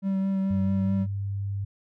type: tone with vibrato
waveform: triangle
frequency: 193.2 Hz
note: G3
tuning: 25 cents flat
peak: -21 dBFS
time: 0.02-1.07 s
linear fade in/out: 50 ms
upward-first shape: sine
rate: 4.6 Hz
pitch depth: 14 cents each way
type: tone with pitch glide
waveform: sine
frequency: 94.8 to 99.4 Hz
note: F#2 to G2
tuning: +43 to +25 cents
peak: -27 dBFS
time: 0.5-1.65 s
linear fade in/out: 10 ms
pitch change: +82 cents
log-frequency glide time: 0.66-0.89 s
effects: none